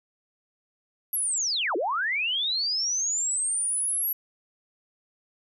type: linear two-way sweep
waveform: sine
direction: down then up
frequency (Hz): 11740 to 311.1 to 11740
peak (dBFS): -24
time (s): 1.13-4.13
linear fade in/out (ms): 5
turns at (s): 1.76
effects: none